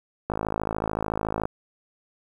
click train, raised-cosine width 1 ms, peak -12 dBFS, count 63, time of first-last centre 0.3-1.455 s, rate 53.7 Hz, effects 8-bit

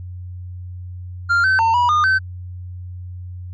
triangle tone with pitch steps, 1394 / 1535 / 906 / 971 / 1219 / 1537 Hz, F6 / G6 / A#5 / B5 / D#6 / G6, -4 / -37 / -50 / -30 / -36 / -35 cents, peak -11 dBFS, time 1.29-2.19 s, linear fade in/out 20 ms, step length 150 ms, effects added 90 Hz sine -29 dBFS peak until 3.53 s + resampled to 16000 Hz

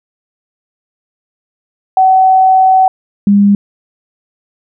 sine tone pair in turn, 756 / 202 Hz, F#5 / G#3, +37 / -48 cents, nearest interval octave + major seventh, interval 2285 cents, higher first, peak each -4 dBFS, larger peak neither, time 1.97-2.88 / 3.27-3.55 s, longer first, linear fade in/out 2 ms, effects none

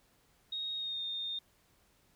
sine tone with pitch glide, 3746 to 3656 Hz, A#7 to A#7, +8 to -34 cents, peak -35 dBFS, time 0.52-1.39 s, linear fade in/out 5 ms, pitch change -42 cents, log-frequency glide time 0.75-1.03 s, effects pink hiss -69 dBFS RMS until 2.15 s

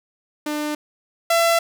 sawtooth tone pair in turn, 299.6 / 672.6 Hz, D4 / E5, +35 / +35 cents, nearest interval octave + major second, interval 1400 cents, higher second, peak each -19 / -11 dBFS, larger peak second, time 0.46-0.75 / 1.3-1.59 s, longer neither, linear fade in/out 5 ms, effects none

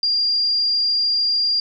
sine tone, 4791 Hz, D8, 34 cents sharp, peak -16 dBFS, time 0.03-1.6 s, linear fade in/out 2 ms, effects none

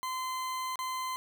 40% pulse tone with dropouts, 1031 Hz, C6, 26 cents flat, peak -32 dBFS, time 0.03-1.16 s, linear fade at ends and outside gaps 0 ms, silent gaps 0.757-0.79 s, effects none

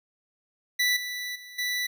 25% pulse tone with level steps, 1974 Hz, B6, 1 cent flat, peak -18 / -28 / -39 / -23 dBFS, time 0.79-1.87 s, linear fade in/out 10 ms, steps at 0.96 / 1.35 / 1.58 s, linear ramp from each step 10 ms, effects none

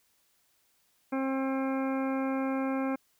harmonic tone, 266.9 Hz, C4, 35 cents sharp, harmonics 1 / 2 / 3 / 4 / 5 / 6 / 8 / 9, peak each -29 / -35 / -39 / -41 / -43 / -45 / -47 / -48 dBFS, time 1.12-2.96 s, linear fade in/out 10 ms, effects white hiss -70 dBFS RMS until 3.19 s

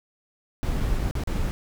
brown noise with dropouts, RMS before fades -25 dBFS, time 0.63-1.51 s, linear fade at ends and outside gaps 0 ms, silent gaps 0.801-0.805 / 0.988-0.992 / 1.111-1.153 / 1.236-1.273 s, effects none

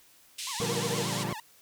pink band-pass noise, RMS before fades -37 dBFS, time 0.38-1.24 s, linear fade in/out 10 ms, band 2800 to 9800 Hz, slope 24 dB/octave
sawtooth tone with vibrato, 973 Hz, B5, 26 cents flat, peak -34 dBFS, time 0.47-1.4 s, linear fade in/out 2 ms, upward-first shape triangle, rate 8.6 Hz, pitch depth 280 cents each way
sawtooth chord, G minor seventh, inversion first, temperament equal with one note detuned, 116.54 / 146.83 / 173.01 / 196 Hz, Bb2 / D3 / F3 / G3, 0 / 0 / -16 / 0 cents, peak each -33 dBFS, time 0.6-1.33 s, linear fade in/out 0 ms
sine tone bursts, 472.4 Hz, A#4, 23 cents sharp, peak -30 dBFS, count 6, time 0.61-1.024 s, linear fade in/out 10 ms, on 49 ms, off 24 ms
effects white hiss -59 dBFS RMS until 1.61 s

